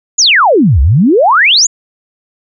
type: exponential two-way sweep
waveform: sine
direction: down then up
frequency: 7250 to 61.74 to 7250 Hz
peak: -4 dBFS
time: 0.18-1.67 s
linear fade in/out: 10 ms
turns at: 0.81 s
effects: none